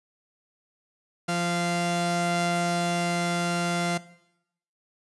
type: tone pair together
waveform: sawtooth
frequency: 173.14 / 693 Hz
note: F3 / F5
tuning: -15 / -14 cents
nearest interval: 2 octaves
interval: 2401 cents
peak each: -23 dBFS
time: 1.28-3.98 s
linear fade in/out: 10 ms
effects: noise-tail reverb RT60 0.8 s tail -18 dB re dry + resampled to 24000 Hz